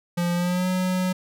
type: tone with pitch glide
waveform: square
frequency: 174 to 184.13 Hz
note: F3 to F#3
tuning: -6 to -8 cents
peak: -22 dBFS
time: 0.17-1.13 s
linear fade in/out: 10 ms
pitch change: +98 cents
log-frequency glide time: 0.34-0.68 s
effects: none